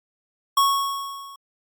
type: tone with level ramp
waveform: square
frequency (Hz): 1105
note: C#6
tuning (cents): -6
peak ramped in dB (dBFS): -14 to -40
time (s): 0.57-1.36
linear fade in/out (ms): 5
effects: MP3 96 kbps